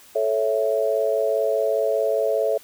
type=chord; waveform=sine; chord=A major; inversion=none; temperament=equal with one note detuned; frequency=437.2 / 554.4 / 659.3 Hz; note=A4 / C#5 / E5; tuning=-11 / 0 / 0 cents; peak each=-23 dBFS; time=0.15-2.58 s; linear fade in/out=10 ms; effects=white hiss -49 dBFS RMS until 2.63 s